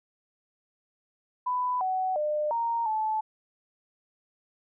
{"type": "tone with pitch steps", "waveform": "sine", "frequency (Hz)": [996, 750, 602, 929, 869], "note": ["B5", "F#5", "D5", "A#5", "A5"], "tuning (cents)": [14, 23, 43, -6, -22], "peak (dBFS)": -25, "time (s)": [1.46, 3.21], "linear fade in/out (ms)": 10, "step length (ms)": 350, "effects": []}